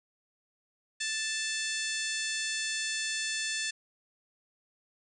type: harmonic tone with a mistuned harmonic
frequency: 880 Hz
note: A5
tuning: in tune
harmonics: 2 / 3 / 4 / 5 / 6 / 7 / 8 / 9 / 10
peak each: -36 / -38 / -39 / -40 / -41 / -41 / -42 / -43 / -43 dBFS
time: 1-3.71 s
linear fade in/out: 10 ms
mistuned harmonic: 9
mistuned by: -62 cents
effects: none